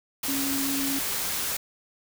sine tone in noise, 274.9 Hz, C#4, 14 cents flat, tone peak -28 dBFS, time 0.28-0.99 s, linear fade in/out 5 ms, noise white, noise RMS -29 dBFS, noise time 0.23-1.57 s, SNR -2 dB, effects none

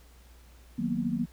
sine chord, B major seventh, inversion first, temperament equal with one note detuned, 156.83 / 185 / 233.1 / 246.9 Hz, D#3 / F#3 / A#3 / B3, +14 / 0 / 0 / 0 cents, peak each -36 / -33 / -30 / -33 dBFS, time 0.78-1.26 s, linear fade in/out 10 ms, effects added 60 Hz sine -52 dBFS peak until 1.32 s + pink hiss -60 dBFS RMS until 1.32 s

